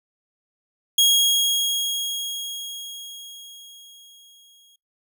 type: tone with exponential decay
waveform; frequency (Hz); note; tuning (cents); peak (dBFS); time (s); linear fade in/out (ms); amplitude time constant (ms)
sawtooth; 3288; G#7; -18; -10; 0.98-4.76; 5; 820
effects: noise-tail reverb RT60 0.2 s tail -26 dB re dry